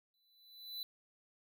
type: tone with exponential growth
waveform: square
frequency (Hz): 3993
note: B7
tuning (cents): +18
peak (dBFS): -39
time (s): 0.14-0.83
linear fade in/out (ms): 1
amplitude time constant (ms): 150
effects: none